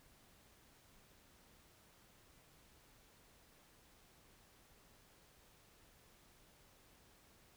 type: silence
effects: pink hiss -67 dBFS RMS until 7.56 s